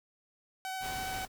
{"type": "tone with vibrato", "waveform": "sawtooth", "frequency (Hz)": 757, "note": "F#5", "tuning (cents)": 39, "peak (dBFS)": -32, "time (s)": [0.65, 1.25], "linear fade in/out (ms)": 0, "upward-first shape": "sine", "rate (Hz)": 12, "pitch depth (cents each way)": 11}
{"type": "noise", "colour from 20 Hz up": "pink", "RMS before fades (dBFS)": -42, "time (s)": [0.8, 1.28], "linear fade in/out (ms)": 50}
{"effects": []}